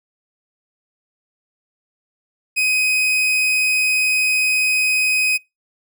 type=tone; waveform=40% pulse; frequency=2513 Hz; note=D#7; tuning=17 cents sharp; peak=-14 dBFS; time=2.56-5.38 s; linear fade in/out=20 ms; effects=noise-tail reverb RT60 0.2 s tail -23 dB re dry